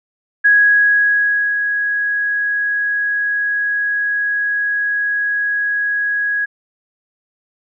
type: tone with ADSR envelope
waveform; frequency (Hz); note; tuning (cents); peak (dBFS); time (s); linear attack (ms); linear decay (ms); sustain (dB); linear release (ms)
sine; 1661.2; G#6; 0; -7; 0.44-6.46; 16; 1100; -8; 18
effects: none